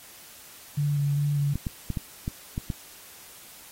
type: tone with vibrato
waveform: sine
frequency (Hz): 143.9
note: D3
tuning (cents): -35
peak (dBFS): -22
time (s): 0.77-1.54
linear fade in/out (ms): 10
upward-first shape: square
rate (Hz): 2.5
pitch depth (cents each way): 15
type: clicks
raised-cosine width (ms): 5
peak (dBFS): -16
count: 7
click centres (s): 1.556 / 1.668 / 1.903 / 1.972 / 2.279 / 2.579 / 2.702
effects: white hiss -48 dBFS RMS until 3.71 s + AAC 48 kbps